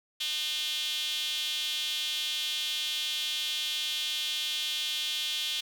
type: tone with high-pass filter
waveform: sawtooth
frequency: 303.8 Hz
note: D#4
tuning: 41 cents flat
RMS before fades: -32 dBFS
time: 0.2-5.61 s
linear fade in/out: 10 ms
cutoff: 3300 Hz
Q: 5.3
effects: none